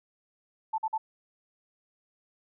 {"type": "tone bursts", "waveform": "sine", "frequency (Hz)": 880, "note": "A5", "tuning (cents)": 0, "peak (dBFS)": -26, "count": 3, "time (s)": [0.73, 0.98], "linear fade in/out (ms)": 10, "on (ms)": 52, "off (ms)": 47, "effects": []}